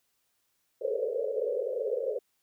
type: band-pass noise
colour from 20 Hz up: white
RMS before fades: -31 dBFS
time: 0.81-2.19 s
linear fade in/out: 5 ms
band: 420 to 560 Hz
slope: 96 dB/octave
effects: white hiss -75 dBFS RMS until 2.42 s